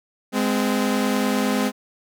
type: tone pair together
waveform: sawtooth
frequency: 207.7 / 257.4 Hz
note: G#3 / C4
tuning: 0 / -28 cents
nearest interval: major third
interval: 372 cents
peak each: -18 dBFS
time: 0.32-1.72 s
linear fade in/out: 50 ms
effects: none